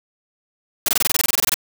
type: noise bursts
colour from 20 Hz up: white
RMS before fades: -17 dBFS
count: 15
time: 0.86-1.542 s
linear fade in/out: 2 ms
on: 24 ms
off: 23 ms
effects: none